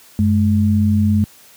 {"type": "tone pair together", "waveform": "sine", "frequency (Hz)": [94.44, 212], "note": ["F#2", "G#3"], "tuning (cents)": [36, 36], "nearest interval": "octave + major second", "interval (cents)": 1400, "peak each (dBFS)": -14, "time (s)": [0.19, 1.24], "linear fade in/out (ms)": 0, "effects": ["white hiss -46 dBFS RMS until 1.56 s", "high-pass 60 Hz 12 dB/octave"]}